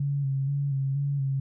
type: tone with vibrato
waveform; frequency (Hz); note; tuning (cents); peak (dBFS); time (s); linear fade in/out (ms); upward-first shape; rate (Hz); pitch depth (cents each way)
sine; 138.59; C#3; 0; -24; 0-1.4; 5; square; 2.1; 34
effects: none